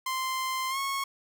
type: tone with pitch glide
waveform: sawtooth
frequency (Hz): 1043 to 1096.1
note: C6 to C#6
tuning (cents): -6 to -20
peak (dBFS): -25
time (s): 0.06-1.04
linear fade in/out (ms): 5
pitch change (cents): +86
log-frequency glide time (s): 0.69-0.78
effects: none